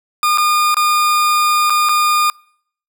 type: tone with dropouts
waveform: 40% pulse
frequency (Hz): 1215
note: D#6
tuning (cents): -42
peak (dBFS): -11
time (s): 0.23-2.3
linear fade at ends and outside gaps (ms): 1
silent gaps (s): 0.375-0.382 / 0.744-0.768 / 1.698-1.703 / 1.888-1.892
effects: noise-tail reverb RT60 0.6 s tail -26 dB re dry